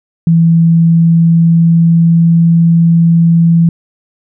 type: tone with pitch glide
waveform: sine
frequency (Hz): 165.9 to 167.25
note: E3 to E3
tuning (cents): +11 to +25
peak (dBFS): -4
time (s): 0.27-3.69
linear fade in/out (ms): 2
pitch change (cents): +14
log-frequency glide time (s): 0.59-2.47
effects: none